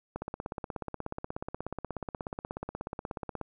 click train, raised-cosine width 1 ms, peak -21 dBFS, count 55, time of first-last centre 0.16-3.413 s, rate 16.6 Hz, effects none

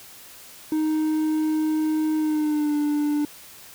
triangle tone with pitch glide, 311.1 to 295.3 Hz, D#4 to D4, 0 to +10 cents, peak -18 dBFS, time 0.72-3.25 s, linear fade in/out 2 ms, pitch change -90 cents, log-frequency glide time 2.17-2.75 s, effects white hiss -45 dBFS RMS until 3.74 s

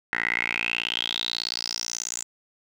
10% pulse tone with band-pass filter sweep, 58.27 Hz, A#1, in tune, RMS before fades -29 dBFS, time 0.13-2.23 s, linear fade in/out 0 ms, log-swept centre 1800 to 7300 Hz, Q 8.4, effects none

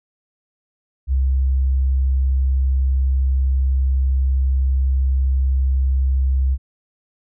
sine tone, 66.1 Hz, C2, 18 cents sharp, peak -14 dBFS, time 1.07-6.58 s, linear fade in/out 50 ms, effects none

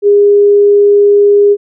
sine tone, 407.9 Hz, G#4, 31 cents flat, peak -3 dBFS, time 0.02-1.57 s, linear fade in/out 50 ms, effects none

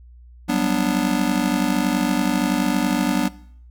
square chord, G major seventh, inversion third, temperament just, 183.75 / 196 / 245 / 294 Hz, F#3 / G3 / B3 / D4, -12 / 0 / -14 / +2 cents, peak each -27 / -26 / -23 / -23 dBFS, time 0.48-3.29 s, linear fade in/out 20 ms, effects noise-tail reverb RT60 0.6 s tail -19 dB re dry + added 60 Hz sine -42 dBFS peak until 3.7 s

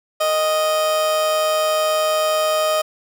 30% pulse tone with amplitude modulation, 622.3 Hz, D#5, in tune, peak -12 dBFS, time 0.2-2.82 s, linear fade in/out 10 ms, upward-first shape sine, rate 169 Hz, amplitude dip 35%, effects none

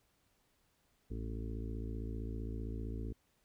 harmonic tone, 55.4 Hz, A1, 13 cents sharp, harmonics 1 / 2 / 4 / 5 / 6 / 7 / 8, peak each -40 / -44 / -48 / -49 / -53 / -53 / -53 dBFS, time 1.1-3.13 s, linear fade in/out 10 ms, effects pink hiss -75 dBFS RMS until 3.44 s

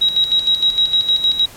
sine tone with tremolo, 3841 Hz, B7, 49 cents flat, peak -10 dBFS, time 0.01-1.46 s, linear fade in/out 10 ms, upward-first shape square, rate 6.5 Hz, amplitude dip 65%, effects pink hiss -39 dBFS RMS until 1.56 s + MP3 64 kbps

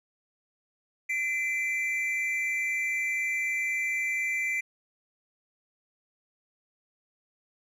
triangle tone pair together, 2041 / 2349 Hz, C7 / D7, -44 / 0 cents, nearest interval major second, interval 244 cents, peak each -28 dBFS, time 1.09-4.61 s, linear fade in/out 10 ms, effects none

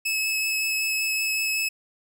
sawtooth tone with vibrato, 2590 Hz, E7, 31 cents flat, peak -20 dBFS, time 0.05-1.69 s, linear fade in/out 10 ms, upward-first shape triangle, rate 5.3 Hz, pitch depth 12 cents each way, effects none

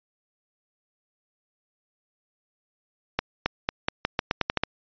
accelerating click train, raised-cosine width 0.3 ms, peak -6 dBFS, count 11, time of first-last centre 3.19-4.636 s, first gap 270 ms, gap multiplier 0.85, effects resampled to 11025 Hz

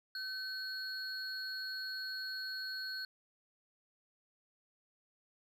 triangle tone pair together, 1529 / 4325 Hz, G6 / C#8, -44 / -43 cents, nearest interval octave + tritone, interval 1801 cents, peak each -40 / -40 dBFS, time 0.15-3.05 s, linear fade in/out 2 ms, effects 12-bit

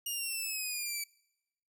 10% pulse exponential sweep, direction down, 2863 to 2297 Hz, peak -26 dBFS, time 0.06-1.04 s, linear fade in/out 5 ms, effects noise-tail reverb RT60 0.9 s tail -25 dB re dry

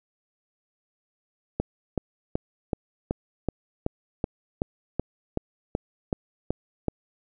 click train, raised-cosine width 2 ms, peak -11 dBFS, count 15, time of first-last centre 1.6-6.883 s, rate 2.65 Hz, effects none

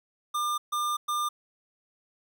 square tone bursts at uneven times, 1200 Hz, D6, 37 cents sharp, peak -27 dBFS, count 3, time 0.34-0.58 / 0.72-0.97 / 1.08-1.29 s, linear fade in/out 10 ms, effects none

